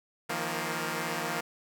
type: chord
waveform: 5% pulse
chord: Eb suspended second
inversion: none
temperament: equal with one note detuned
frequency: 157.83 / 174.61 / 233.1 Hz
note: Eb3 / F3 / Bb3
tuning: +25 / 0 / 0 cents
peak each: -24 dBFS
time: 0.29-1.41 s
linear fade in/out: 10 ms
effects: none